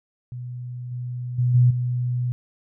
sine tone with level steps, 123.47 Hz, B2, in tune, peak -30 / -27 / -17 / -12 / -21 dBFS, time 0.32-2.32 s, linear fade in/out 0 ms, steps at 0.91 / 1.38 / 1.54 / 1.7 s, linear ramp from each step 10 ms, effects none

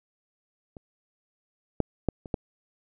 clicks, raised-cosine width 2 ms, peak -29 / -9 / -10 / -26 / -13 dBFS, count 5, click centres 0.768 / 1.803 / 2.087 / 2.258 / 2.342 s, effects none

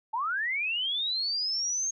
sine linear sweep, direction up, 850 to 6490 Hz, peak -27 dBFS, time 0.13-1.91 s, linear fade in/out 10 ms, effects none

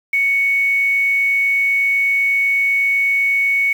sine tone with quantisation, 2223 Hz, C#7, 4 cents sharp, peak -13 dBFS, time 0.13-3.73 s, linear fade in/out 5 ms, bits 6, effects none

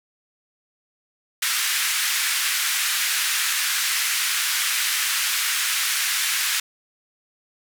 pink band-pass noise, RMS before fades -23 dBFS, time 1.42-6.6 s, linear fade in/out 5 ms, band 1500 to 15000 Hz, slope 24 dB/octave, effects none

